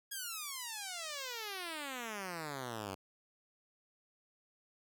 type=exponential sweep; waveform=5% pulse; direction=down; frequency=1663 to 92.5 Hz; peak=-29 dBFS; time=0.11-2.95 s; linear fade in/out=10 ms; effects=none